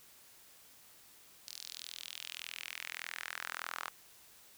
sawtooth tone with high-pass filter sweep, 41.68 Hz, E1, 20 cents sharp, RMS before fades -45 dBFS, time 1.47-3.89 s, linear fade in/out 10 ms, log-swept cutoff 4800 to 1200 Hz, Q 2.5, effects white hiss -60 dBFS RMS until 4.57 s

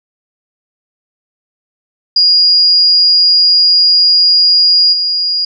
sine tone with level steps, 4862 Hz, D#8, 41 cents flat, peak -5 / -11 dBFS, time 2.16-5.45 s, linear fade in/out 5 ms, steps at 4.92 s, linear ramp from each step 20 ms, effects none

